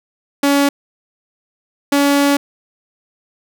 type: tone pair in turn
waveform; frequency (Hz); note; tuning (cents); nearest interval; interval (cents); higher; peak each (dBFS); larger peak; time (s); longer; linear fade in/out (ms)
sawtooth; 282.2 / 283.3; C#4 / C#4; +31 / +38; unison; 7; second; -7; neither; 0.43-0.69 / 1.92-2.37; second; 5
effects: none